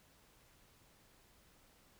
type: silence
effects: pink hiss -67 dBFS RMS until 1.99 s